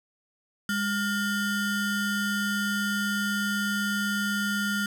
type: ring-modulated tone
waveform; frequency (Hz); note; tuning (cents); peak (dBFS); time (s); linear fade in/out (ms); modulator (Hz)
square; 810; G#5; -43; -23; 0.69-4.86; 2; 606
effects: none